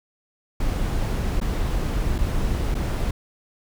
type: noise with dropouts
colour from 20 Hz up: brown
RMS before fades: -23 dBFS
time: 0.6-3.11 s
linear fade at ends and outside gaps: 5 ms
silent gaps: 1.402-1.413 / 2.182-2.186 / 2.744-2.75 s
effects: none